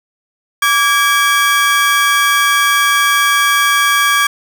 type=tone pair together; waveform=30% pulse; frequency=1155.2 / 1640 Hz; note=D6 / G#6; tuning=-29 / -22 cents; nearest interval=tritone; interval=607 cents; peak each=-10 dBFS; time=0.62-4.27 s; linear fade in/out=5 ms; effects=none